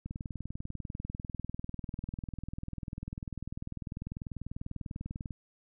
click train, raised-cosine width 5 ms, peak -26 dBFS, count 107, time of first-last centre 0.06-5.308 s, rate 20.2 Hz, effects none

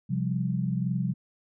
sine chord, C suspended fourth, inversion none, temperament just, 130.81 / 174.42 / 196.22 Hz, C3 / F3 / G3, 0 / -2 / +2 cents, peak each -29 / -29 / -31 dBFS, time 0.09-1.14 s, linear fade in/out 20 ms, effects none

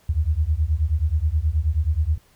sine beating tone pair, 72.9 / 82.3 Hz, D2 / E2, -12 / -2 cents, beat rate 9.4 Hz, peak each -21 dBFS, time 0.09-2.18 s, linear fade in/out 5 ms, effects pink hiss -58 dBFS RMS until 2.35 s

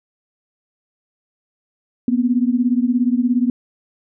sine beating tone pair, 239.5 / 256.5 Hz, A#3 / C4, +47 / -34 cents, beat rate 17 Hz, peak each -16 / -18 dBFS, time 2.08-3.5 s, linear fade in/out 2 ms, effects none

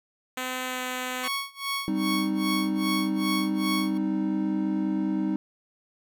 5% pulse tone with pitch glide, 255.4 to 253.6 Hz, C4 to B3, -42 to +46 cents, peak -18 dBFS, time 0.37-1.28 s, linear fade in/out 5 ms, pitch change -12 cents, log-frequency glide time 0.66-0.81 s
15% pulse tone with tremolo, 1108.7 Hz, C#6, in tune, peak -20 dBFS, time 1.23-3.98 s, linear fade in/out 10 ms, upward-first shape sine, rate 2.5 Hz, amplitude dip 95%
triangle chord, C minor, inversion second, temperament equal, 196 / 261.6 / 311.1 Hz, G3 / C4 / Eb4, 0 / 0 / 0 cents, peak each -26 / -30 / -25 dBFS, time 1.88-5.36 s, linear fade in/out 0 ms
effects none

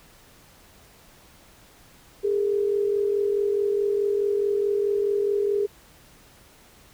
sine tone pair together, 404.8 / 449.5 Hz, G#4 / A4, -44 / +37 cents, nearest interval major second, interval 181 cents, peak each -21 / -28 dBFS, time 2.23-5.67 s, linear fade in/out 20 ms, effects pink hiss -53 dBFS RMS until 6.93 s

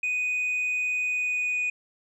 sine tone with pitch glide, 2489 to 2475 Hz, D#7 to D#7, 0 to -10 cents, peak -22 dBFS, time 0.03-1.7 s, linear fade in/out 5 ms, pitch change -10 cents, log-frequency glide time 1.04-1.58 s, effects tanh soft clip ceiling -23 dBFS

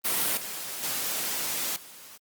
white noise with level steps, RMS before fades -26 / -36 / -30 / -47 dBFS, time 0.04-2.18 s, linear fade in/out 20 ms, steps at 0.37 / 0.83 / 1.76 s, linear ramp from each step 2 ms, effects high-pass 150 Hz 12 dB/octave + Opus 32 kbps

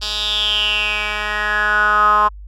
10% pulse tone with band-pass filter sweep, 210 Hz, G#3, 19 cents sharp, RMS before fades -17 dBFS, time 0.01-2.29 s, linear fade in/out 20 ms, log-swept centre 4300 to 1100 Hz, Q 7.8, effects added 50 Hz sine -32 dBFS peak until 2.47 s

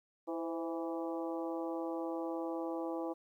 harmonic tone with a mistuned harmonic, 164.81 Hz, E3, in tune, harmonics 2 / 3 / 4 / 5 / 6 / 7, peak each -38 / -41 / -45 / -45 / -50 / -51 dBFS, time 0.27-3.14 s, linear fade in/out 20 ms, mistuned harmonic 3, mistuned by +56 cents, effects 12-bit

